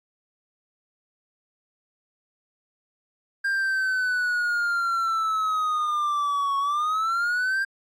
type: linear two-way sweep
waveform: triangle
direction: down then up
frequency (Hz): 1600 to 1105 to 1600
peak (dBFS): -20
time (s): 3.44-7.65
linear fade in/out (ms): 10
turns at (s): 6.58
effects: AAC 48 kbps